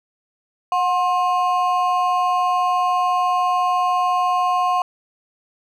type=ring-modulated tone; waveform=triangle; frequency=895 Hz; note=A5; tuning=29 cents sharp; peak=-11 dBFS; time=0.72-4.82 s; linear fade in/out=2 ms; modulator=167 Hz; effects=none